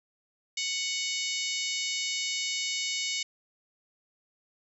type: harmonic tone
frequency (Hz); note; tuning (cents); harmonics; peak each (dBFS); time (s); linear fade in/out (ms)
740; F#5; 0; 3 / 4 / 5 / 6 / 7 / 8 / 9 / 10; -35 / -36 / -37 / -38 / -38 / -39 / -40 / -40; 0.57-3.23; 5
effects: none